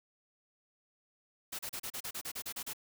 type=noise bursts; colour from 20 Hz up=white; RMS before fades=-40 dBFS; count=12; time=1.52-2.734 s; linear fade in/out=10 ms; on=70 ms; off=34 ms; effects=none

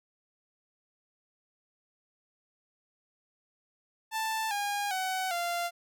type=tone with pitch steps; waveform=sawtooth; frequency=883 / 814.4 / 751.1 / 692.8 Hz; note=A5 / G#5 / F#5 / F5; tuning=+6 / -34 / +26 / -14 cents; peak=-26 dBFS; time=4.11-5.71 s; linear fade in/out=50 ms; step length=400 ms; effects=none

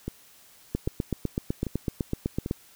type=two click trains; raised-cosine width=3 ms; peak=-13 / -18 dBFS; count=15 / 4; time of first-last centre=0.75-2.511 / 0.08-2.461 s; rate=7.95 / 1.26 Hz; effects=white hiss -55 dBFS RMS until 2.75 s

